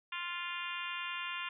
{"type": "harmonic tone", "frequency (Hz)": 349.2, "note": "F4", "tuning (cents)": 0, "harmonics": [3, 4, 5, 6, 7, 8, 9, 10], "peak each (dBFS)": [-43, -45, -46, -48, -44, -43, -49, -50], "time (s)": [0.12, 1.49], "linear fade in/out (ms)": 5, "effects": []}